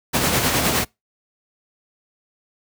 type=noise with tremolo; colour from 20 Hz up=pink; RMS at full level=-17 dBFS; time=0.13-0.85 s; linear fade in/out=20 ms; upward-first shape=sine; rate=9.7 Hz; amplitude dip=40%; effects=noise-tail reverb RT60 0.2 s tail -25 dB re dry + high-pass 80 Hz 12 dB/octave